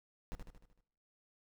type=noise with echo; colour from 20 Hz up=brown; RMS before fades=-40 dBFS; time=0.32-0.35 s; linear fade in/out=0 ms; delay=76 ms; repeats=6; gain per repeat=-5 dB; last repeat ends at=0.806 s; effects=noise-tail reverb RT60 0.7 s tail -18 dB re dry